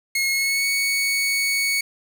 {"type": "tone with pitch glide", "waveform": "sawtooth", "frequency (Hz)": [2166, 2224], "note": ["C#7", "C#7"], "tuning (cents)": [-41, 5], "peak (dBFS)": -16, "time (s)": [0.15, 1.81], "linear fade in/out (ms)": 5, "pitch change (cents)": 46, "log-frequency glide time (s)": [0.31, 0.66], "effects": ["7-bit"]}